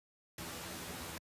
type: noise with comb filter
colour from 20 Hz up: pink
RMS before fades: -44 dBFS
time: 0.38-1.18 s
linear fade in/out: 2 ms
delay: 12 ms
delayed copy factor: +0.7
effects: high-pass 80 Hz 12 dB/octave + resampled to 32000 Hz